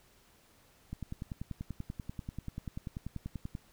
click train, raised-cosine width 5 ms, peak -26 dBFS, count 28, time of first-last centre 0.93-3.551 s, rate 10.3 Hz, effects pink hiss -64 dBFS RMS until 3.72 s

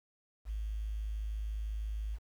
sine tone with quantisation, 53 Hz, G#1, 36 cents sharp, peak -34 dBFS, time 0.45-2.19 s, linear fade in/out 50 ms, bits 10, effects none

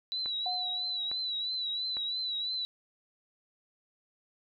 sine tone with vibrato, 3951 Hz, B7, in tune, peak -31 dBFS, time 0.12-2.65 s, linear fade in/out 0 ms, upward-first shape triangle, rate 3 Hz, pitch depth 66 cents each way
click train, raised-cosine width 0.5 ms, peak -29 dBFS, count 3, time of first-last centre 0.26-1.969 s, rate 1.17 Hz
sine tone with exponential decay, 729 Hz, F#5, 26 cents flat, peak -32 dBFS, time 0.46-1.29 s, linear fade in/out 2 ms, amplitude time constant 180 ms
effects none

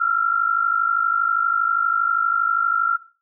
sine tone pair together, 1336 / 1388.5 Hz, E6 / F6, +23 / -10 cents, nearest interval minor second, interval 67 cents, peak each -20 / -19 dBFS, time 0-2.97 s, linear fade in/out 10 ms, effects noise-tail reverb RT60 0.4 s tail -19 dB re dry

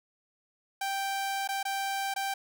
sawtooth tone with dropouts, 784 Hz, G5, in tune, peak -26 dBFS, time 0.81-2.34 s, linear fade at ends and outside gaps 5 ms, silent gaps 1.476-1.488 / 1.63-1.651 / 2.14-2.161 s, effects none

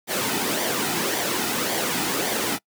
pink noise with flanger, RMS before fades -24 dBFS, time 0.07-2.59 s, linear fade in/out 50 ms, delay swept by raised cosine 0.74 to 1.84 ms, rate 1.8 Hz, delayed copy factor -0.5, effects noise-tail reverb RT60 0.1 s tail -25 dB re dry + high-pass 200 Hz 12 dB/octave

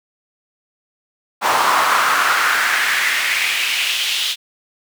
brown noise with high-pass filter sweep, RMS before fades -17 dBFS, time 1.41-4.36 s, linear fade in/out 50 ms, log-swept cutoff 920 to 3400 Hz, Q 2.9, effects none

